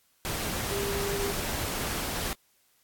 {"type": "tone in noise", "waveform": "sine", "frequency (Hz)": 400, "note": "G4", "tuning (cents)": 35, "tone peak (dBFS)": -31, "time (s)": [0.71, 1.32], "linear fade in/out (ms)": 0, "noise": "pink", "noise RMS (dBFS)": -32, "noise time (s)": [0.25, 2.33], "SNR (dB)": -2, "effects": ["white hiss -67 dBFS RMS until 2.83 s", "AAC 64 kbps"]}